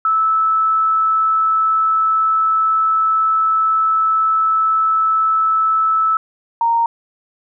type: tone pair in turn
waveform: sine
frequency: 1309 / 927.3 Hz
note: E6 / A#5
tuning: -13 / -9 cents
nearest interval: tritone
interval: 596 cents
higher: first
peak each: -12 dBFS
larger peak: neither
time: 0.05-6.17 / 6.61-6.86 s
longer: first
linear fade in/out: 2 ms
effects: none